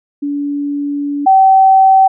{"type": "tone pair in turn", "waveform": "sine", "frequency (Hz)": [286.8, 767.7], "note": ["D4", "G5"], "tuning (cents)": [-41, -36], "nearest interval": "octave + perfect fourth", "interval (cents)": 1705, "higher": "second", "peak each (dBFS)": [-15, -4], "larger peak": "second", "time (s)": [[0.22, 1.26], [1.26, 2.08]], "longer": "first", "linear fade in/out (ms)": 10, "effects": []}